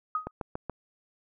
sine tone with exponential decay, 1253 Hz, D#6, 12 cents sharp, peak -23 dBFS, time 0.15-0.31 s, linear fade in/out 2 ms, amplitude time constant 33 ms
click train, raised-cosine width 1 ms, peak -19 dBFS, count 4, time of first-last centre 0.27-0.697 s, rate 7.03 Hz
effects none

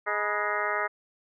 harmonic tone with a mistuned harmonic, 208.5 Hz, G#3, 7 cents sharp, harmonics 2 / 3 / 4 / 5 / 6 / 7 / 8 / 9 / 10, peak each -36 / -34 / -36 / -36 / -31 / -35 / -37 / -33 / -37 dBFS, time 0.06-0.88 s, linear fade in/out 20 ms, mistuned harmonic 5, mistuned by -110 cents, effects none

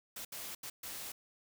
white noise bursts at uneven times, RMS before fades -44 dBFS, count 4, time 0.16-0.25 / 0.32-0.55 / 0.63-0.7 / 0.83-1.12 s, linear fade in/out 5 ms, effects none

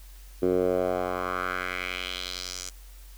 10% pulse tone with band-pass filter sweep, 90.9 Hz, F#2, 30 cents flat, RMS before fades -29 dBFS, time 0.42-2.7 s, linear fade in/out 10 ms, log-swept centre 360 to 6800 Hz, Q 2.5, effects added 46 Hz sine -44 dBFS peak until 3.17 s + white hiss -55 dBFS RMS until 3.17 s

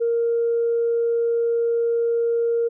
sine tone, 466.2 Hz, A#4, in tune, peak -17 dBFS, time 0-2.69 s, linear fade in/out 20 ms, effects tanh soft clip ceiling -13 dBFS

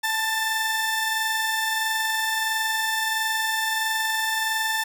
sawtooth tone pair together, 879 / 1779.5 Hz, A5 / A6, -2 / +19 cents, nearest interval octave, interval 1221 cents, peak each -23 / -21 dBFS, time 0.03-4.84 s, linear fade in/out 10 ms, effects none

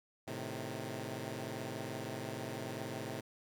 10% pulse chord, A diminished, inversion none, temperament equal, 110 / 130.81 / 155.56 Hz, A2 / C3 / Eb3, 0 / 0 / 0 cents, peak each -35 / -35 / -39 dBFS, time 0.27-3.21 s, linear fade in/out 10 ms, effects none

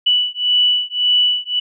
sine beating tone pair, 2960 / 2961.8 Hz, F#7 / F#7, 0 / +1 cents, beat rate 1.8 Hz, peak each -16 dBFS, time 0.06-1.6 s, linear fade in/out 10 ms, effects none

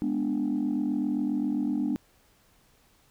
sine chord, G# diminished, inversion none, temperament equal with one note detuned, 207.7 / 246.9 / 294.7 Hz, G#3 / B3 / D4, 0 / 0 / +6 cents, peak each -30 / -28 / -27 dBFS, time 0.02-1.96 s, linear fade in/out 0 ms, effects tanh soft clip ceiling -20 dBFS + pink hiss -63 dBFS RMS until 3.1 s

